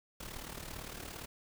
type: noise with amplitude modulation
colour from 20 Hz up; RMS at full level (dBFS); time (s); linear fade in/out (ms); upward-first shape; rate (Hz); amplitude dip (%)
pink; -42; 0.2-1.26; 5; sine; 37.6; 70
effects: none